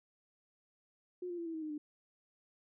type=tone with pitch steps; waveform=sine; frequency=360 / 348.9 / 338.2 / 327.8 / 317.8 / 308 / 298.6 Hz; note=F#4 / F4 / E4 / E4 / D#4 / D#4 / D4; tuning=-47 / -2 / +44 / -10 / +37 / -17 / +29 cents; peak=-38 dBFS; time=1.22-1.78 s; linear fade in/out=5 ms; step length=80 ms; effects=none